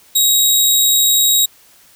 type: tone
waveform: 15% pulse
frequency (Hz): 3807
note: A#7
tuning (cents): +36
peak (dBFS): -3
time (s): 0.15-1.46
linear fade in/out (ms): 10
effects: white hiss -48 dBFS RMS until 1.95 s